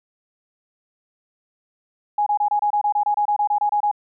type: tone bursts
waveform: sine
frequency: 830.6 Hz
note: G#5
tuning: in tune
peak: -16 dBFS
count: 16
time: 2.18-3.914 s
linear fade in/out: 5 ms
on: 84 ms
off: 26 ms
effects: none